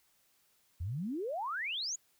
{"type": "exponential sweep", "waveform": "sine", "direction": "up", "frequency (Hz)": [77.3, 7120], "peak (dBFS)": -34, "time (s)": [0.8, 1.96], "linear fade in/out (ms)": 10, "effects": ["white hiss -71 dBFS RMS until 2.19 s"]}